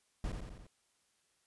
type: noise with echo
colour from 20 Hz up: brown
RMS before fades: -37 dBFS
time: 0.24-0.32 s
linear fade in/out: 2 ms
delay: 87 ms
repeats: 4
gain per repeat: -4 dB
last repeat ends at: 0.668 s
effects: white hiss -75 dBFS RMS until 1.46 s + resampled to 24000 Hz